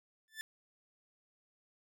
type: tone with exponential growth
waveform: sawtooth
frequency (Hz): 1760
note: A6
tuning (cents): 0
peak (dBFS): -34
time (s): 0.28-0.41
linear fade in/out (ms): 0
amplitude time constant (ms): 27
effects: none